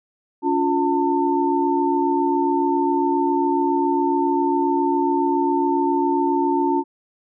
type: tone cluster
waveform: sine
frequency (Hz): 285.3 / 352.6 / 897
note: C#4 / F4 / A5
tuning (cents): +50 / +17 / +33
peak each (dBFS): -21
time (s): 0.42-6.84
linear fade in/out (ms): 50
effects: none